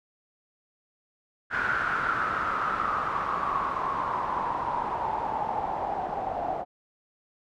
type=noise with low-pass filter sweep; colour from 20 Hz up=white; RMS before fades=-29 dBFS; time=1.5-6.65 s; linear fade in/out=50 ms; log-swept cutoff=1500 to 720 Hz; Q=7.9; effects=none